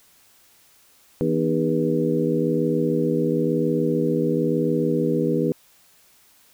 harmonic tone with a mistuned harmonic, 81 Hz, E2, 30 cents flat, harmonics 2 / 3 / 4 / 5 / 6, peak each -25 / -25 / -25 / -25 / -25 dBFS, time 1.21-5.52 s, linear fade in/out 0 ms, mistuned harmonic 4, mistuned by -78 cents, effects white hiss -56 dBFS RMS until 6.53 s

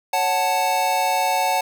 square chord, F# minor, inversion second, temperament equal, 554.4 / 740 / 880 Hz, C#5 / F#5 / A5, 0 / 0 / 0 cents, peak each -28 / -22 / -22 dBFS, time 0.13-1.61 s, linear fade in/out 5 ms, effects none

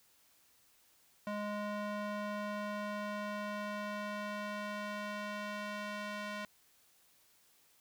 square tone with band-pass filter sweep, 207.7 Hz, G#3, in tune, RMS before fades -40 dBFS, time 1.27-6.45 s, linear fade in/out 0 ms, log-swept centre 870 to 1800 Hz, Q 0.71, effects white hiss -68 dBFS RMS until 7.8 s

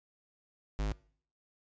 square tone, 51.8 Hz, G#1, 4 cents flat, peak -31 dBFS, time 0.79-0.92 s, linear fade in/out 0 ms, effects noise-tail reverb RT60 0.5 s tail -22 dB re dry + resampled to 16000 Hz

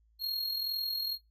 square tone with amplitude modulation, 4269 Hz, C8, 34 cents sharp, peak -30 dBFS, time 0.19-1.18 s, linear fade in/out 50 ms, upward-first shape sine, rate 42.1 Hz, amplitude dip 55%, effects noise-tail reverb RT60 0.2 s tail -21 dB re dry + added 55 Hz sine -64 dBFS peak until 1.3 s

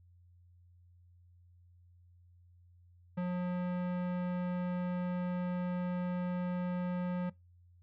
sine tone with tanh clipping, 179.2 Hz, F3, 45 cents sharp, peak -34 dBFS, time 3.17-7.3 s, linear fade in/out 10 ms, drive 18 dB, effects noise-tail reverb RT60 0.2 s tail -23 dB re dry + added 88 Hz sine -59 dBFS peak until 7.82 s

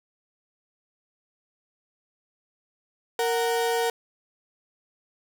35% pulse tone pair together, 464 / 741.5 Hz, A#4 / F#5, -8 / +4 cents, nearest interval minor sixth, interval 812 cents, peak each -22 / -27 dBFS, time 3.19-3.9 s, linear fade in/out 2 ms, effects none

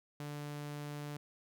sawtooth tone, 146.7 Hz, D3, 2 cents flat, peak -37 dBFS, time 0.2-1.17 s, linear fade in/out 2 ms, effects none

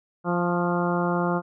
harmonic tone with a mistuned harmonic, 174.61 Hz, F3, in tune, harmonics 1 / 2 / 3 / 4 / 5 / 6 / 7 / 8, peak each -25 / -28 / -30 / -31 / -32 / -33 / -33 / -34 dBFS, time 0.24-1.42 s, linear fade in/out 50 ms, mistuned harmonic 6, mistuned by +29 cents, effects none

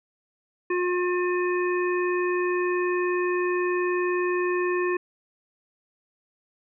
harmonic tone, 358.1 Hz, F4, 43 cents sharp, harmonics 1 / 3 / 5 / 7, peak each -23 / -31 / -32 / -35 dBFS, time 0.7-4.97 s, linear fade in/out 5 ms, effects none

